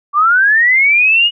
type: linear sweep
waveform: sine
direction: up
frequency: 1136 to 2915 Hz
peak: -7 dBFS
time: 0.13-1.31 s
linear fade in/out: 50 ms
effects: none